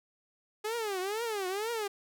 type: tone with vibrato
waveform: sawtooth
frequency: 415.3 Hz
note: G#4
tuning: in tune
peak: -28 dBFS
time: 0.64-1.88 s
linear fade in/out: 10 ms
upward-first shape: triangle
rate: 2.1 Hz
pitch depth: 250 cents each way
effects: none